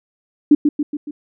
sine tone with echo, 294.8 Hz, D4, 7 cents sharp, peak -5 dBFS, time 0.51-0.55 s, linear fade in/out 5 ms, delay 140 ms, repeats 4, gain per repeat -5 dB, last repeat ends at 1.11 s, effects none

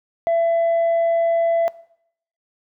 sine tone with tanh clipping, 670 Hz, E5, 28 cents sharp, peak -16 dBFS, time 0.27-1.68 s, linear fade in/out 0 ms, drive 1 dB, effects noise-tail reverb RT60 0.7 s tail -20 dB re dry

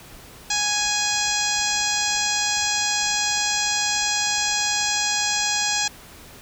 harmonic tone with a mistuned harmonic, 830.6 Hz, G#5, in tune, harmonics 1 / 2 / 3 / 4 / 5 / 6 / 7 / 8 / 9, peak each -29 / -29 / -29 / -29 / -29 / -29 / -29 / -29 / -29 dBFS, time 0.5-5.88 s, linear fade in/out 5 ms, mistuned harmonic 9, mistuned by +16 cents, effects pink hiss -44 dBFS RMS until 6.41 s

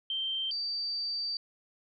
sine tone pair in turn, 3136 / 4639 Hz, G7 / D8, 0 / -22 cents, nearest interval perfect fifth, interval 678 cents, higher second, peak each -30 / -31 dBFS, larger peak first, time 0.1-0.51 / 0.51-1.37 s, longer second, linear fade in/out 2 ms, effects none

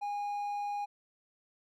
triangle tone, 819 Hz, G#5, 24 cents flat, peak -31 dBFS, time 0.01-0.86 s, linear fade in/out 20 ms, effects none

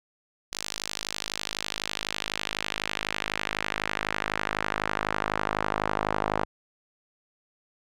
sawtooth tone with band-pass filter sweep, 52 Hz, G#1, 3 cents sharp, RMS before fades -31 dBFS, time 0.52-6.45 s, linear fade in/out 5 ms, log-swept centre 5600 to 910 Hz, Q 1.2, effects none

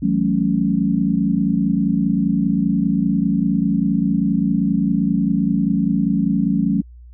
sine chord, F# minor seventh, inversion third, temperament equal with one note detuned, 164.81 / 189.76 / 220 / 277.2 Hz, E3 / F#3 / A3 / C#4, 0 / +44 / 0 / 0 cents, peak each -23 / -19 / -20 / -21 dBFS, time 0.02-6.82 s, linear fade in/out 10 ms, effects added 60 Hz sine -38 dBFS peak until 7.13 s

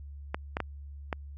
clicks, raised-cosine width 0.5 ms, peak -15 dBFS, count 4, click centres 0.345 / 0.569 / 0.603 / 1.128 s, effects added 71 Hz sine -41 dBFS peak until 1.37 s

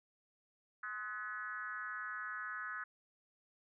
sine tone with frequency modulation, 1489 Hz, F#6, 11 cents sharp, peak -40 dBFS, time 0.83-2.84 s, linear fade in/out 5 ms, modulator 221 Hz, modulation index 1.3, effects none

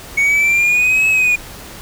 triangle linear two-way sweep, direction up then down, 2219 to 2586 to 2436 Hz, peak -9 dBFS, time 0.17-1.36 s, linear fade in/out 10 ms, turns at 1.08 s, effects pink hiss -34 dBFS RMS until 1.81 s

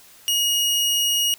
sawtooth tone, 2879 Hz, F#7, 48 cents flat, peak -15 dBFS, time 0.28-1.34 s, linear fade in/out 0 ms, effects white hiss -49 dBFS RMS until 1.38 s

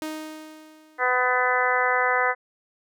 sawtooth tone with exponential decay, 311.1 Hz, D#4, in tune, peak -24 dBFS, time 0.02-1.5 s, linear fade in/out 0 ms, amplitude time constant 320 ms
harmonic tone, 250.9 Hz, B3, 28 cents sharp, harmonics 2 / 3 / 4 / 5 / 6 / 7 / 8, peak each -27 / -27 / -27 / -27 / -27 / -27 / -27 dBFS, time 0.98-2.35 s, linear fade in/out 50 ms
effects none

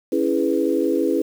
sine chord, C# minor seventh, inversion none, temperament equal, 277.2 / 329.6 / 415.3 / 493.9 Hz, C#4 / E4 / G#4 / B4, 0 / 0 / 0 / 0 cents, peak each -23 / -21 / -23 / -24 dBFS, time 0.12-1.22 s, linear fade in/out 5 ms, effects 7-bit

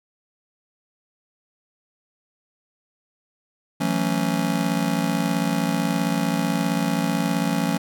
square chord, F# minor seventh, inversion third, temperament just, 166.5 / 185 / 222 / 277.5 Hz, E3 / F#3 / A3 / C#4, +18 / 0 / +16 / +2 cents, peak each -27 dBFS, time 3.8-7.78 s, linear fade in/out 10 ms, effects none

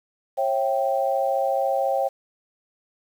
sine tone cluster, 543 / 667 / 781 Hz, C#5 / E5 / G5, -36 / +20 / -7 cents, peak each -23 / -27 / -24 dBFS, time 0.37-2.09 s, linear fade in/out 20 ms, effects 8-bit

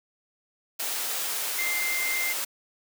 sine tone in noise, 2093 Hz, C7, in tune, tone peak -27 dBFS, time 1.58-2.33 s, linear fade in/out 10 ms, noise white, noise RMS -30 dBFS, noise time 0.79-2.45 s, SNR 0 dB, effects high-pass 400 Hz 12 dB/octave

